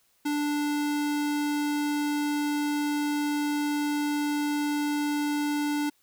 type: tone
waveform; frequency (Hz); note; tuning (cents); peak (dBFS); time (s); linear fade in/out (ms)
square; 293.7; D4; 0; -26; 0.25-5.9; 10
effects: white hiss -67 dBFS RMS until 6.02 s

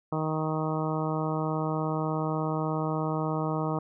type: harmonic tone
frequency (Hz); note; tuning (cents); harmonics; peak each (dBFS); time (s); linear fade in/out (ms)
156.6; D#3; +11; 1 / 2 / 3 / 4 / 5 / 6 / 7 / 8; -30 / -33 / -35 / -36 / -37 / -38 / -38 / -39; 0.12-3.79; 5
effects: none

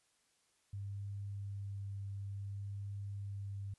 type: tone with vibrato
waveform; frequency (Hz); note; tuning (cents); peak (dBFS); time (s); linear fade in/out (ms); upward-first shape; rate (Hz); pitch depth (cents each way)
sine; 99.7; G2; +30; -40; 0.73-3.74; 5; sine; 0.57; 10
effects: white hiss -75 dBFS RMS until 3.78 s + resampled to 24000 Hz

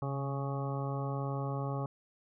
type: harmonic tone with a mistuned harmonic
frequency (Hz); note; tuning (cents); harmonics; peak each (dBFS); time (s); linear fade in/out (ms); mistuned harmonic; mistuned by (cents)
138.59; C#3; 0; 1 / 2 / 3 / 4 / 5 / 6 / 8 / 9; -34 / -43 / -43 / -43 / -47 / -44 / -44 / -50; 0.02-1.86; 2; 1; -31
effects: none

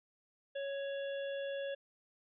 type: harmonic tone with a mistuned harmonic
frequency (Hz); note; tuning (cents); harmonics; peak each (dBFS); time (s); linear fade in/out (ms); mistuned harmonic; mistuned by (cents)
554.4; C#5; 0; 1 / 3 / 5 / 6; -37 / -48 / -53 / -52; 0.55-1.75; 10; 6; +44
effects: none

